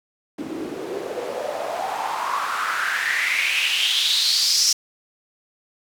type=noise with band-pass filter sweep; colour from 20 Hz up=white; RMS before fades=-23 dBFS; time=0.38-4.73 s; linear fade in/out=5 ms; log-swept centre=270 to 5700 Hz; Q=5.4; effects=none